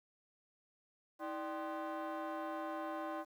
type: tone with frequency modulation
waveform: sine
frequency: 135.6 Hz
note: C#3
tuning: 38 cents flat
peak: -36 dBFS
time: 1.19-3.25 s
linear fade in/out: 50 ms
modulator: 456 Hz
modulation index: 2.4
effects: tanh soft clip ceiling -38 dBFS + 11-bit